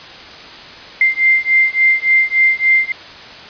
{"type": "beating tone pair", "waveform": "sine", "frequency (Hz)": [2091, 2094.5], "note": ["C7", "C7"], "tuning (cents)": [-2, 1], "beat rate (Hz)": 3.5, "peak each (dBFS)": -13, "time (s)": [1.01, 2.92], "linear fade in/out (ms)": 2, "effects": ["white hiss -34 dBFS RMS until 3.49 s", "resampled to 11025 Hz"]}